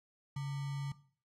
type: tone with sample-and-hold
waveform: sine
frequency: 139.8 Hz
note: C#3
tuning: 15 cents sharp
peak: -35 dBFS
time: 0.36-0.92 s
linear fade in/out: 5 ms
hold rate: 1050 Hz
effects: noise-tail reverb RT60 0.5 s tail -17 dB re dry + low-pass 8000 Hz 12 dB/octave